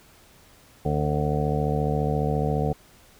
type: harmonic tone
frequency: 74.5 Hz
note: D2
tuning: 25 cents sharp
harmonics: 1 / 2 / 3 / 4 / 6 / 7 / 8 / 9 / 10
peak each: -30 / -25 / -31 / -35 / -29 / -32 / -38 / -39 / -31 dBFS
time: 0.85-2.73 s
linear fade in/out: 5 ms
effects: pink hiss -54 dBFS RMS until 3.19 s